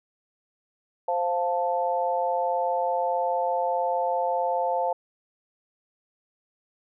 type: chord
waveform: sine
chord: F major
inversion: second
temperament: equal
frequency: 523.3 / 698.5 / 880 Hz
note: C5 / F5 / A5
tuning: 0 / 0 / 0 cents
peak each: -27 dBFS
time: 1.08-4.93 s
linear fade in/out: 5 ms
effects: none